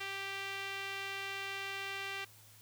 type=tone with band-pass filter; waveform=sawtooth; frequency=392.2 Hz; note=G4; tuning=1 cent sharp; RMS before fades=-41 dBFS; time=0-2.25 s; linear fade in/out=10 ms; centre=2500 Hz; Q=1.7; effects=added 106 Hz sine -62 dBFS peak until 2.61 s + white hiss -60 dBFS RMS until 2.61 s